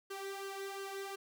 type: tone with flanger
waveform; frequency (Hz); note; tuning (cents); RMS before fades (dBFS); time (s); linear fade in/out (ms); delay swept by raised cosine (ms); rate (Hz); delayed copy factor
sawtooth; 392; G4; 0; -43; 0.1-1.16; 10; 0.65 to 2.05; 2.8; +0.65
effects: none